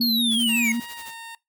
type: tone with vibrato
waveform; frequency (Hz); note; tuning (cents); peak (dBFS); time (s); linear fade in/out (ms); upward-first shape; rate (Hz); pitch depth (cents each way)
sine; 230.9; A#3; -16; -22; 0-0.8; 5; square; 5.4; 37
type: linear sweep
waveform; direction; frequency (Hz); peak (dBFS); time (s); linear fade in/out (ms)
square; down; 4404 to 2139; -21; 0.01-0.72; 2
type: noise with tremolo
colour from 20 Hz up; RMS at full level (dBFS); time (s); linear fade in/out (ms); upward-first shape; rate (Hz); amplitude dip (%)
white; -40; 0.31-1.14; 5; sine; 12; 85
type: tone with pitch glide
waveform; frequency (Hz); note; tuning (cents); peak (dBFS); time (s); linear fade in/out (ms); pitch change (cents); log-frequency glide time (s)
15% pulse; 944 to 917.1; A#5 to A#5; +22 to -29; -30; 0.49-1.35; 2; -51; 0.93-1.07
effects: noise-tail reverb RT60 0.2 s tail -21 dB re dry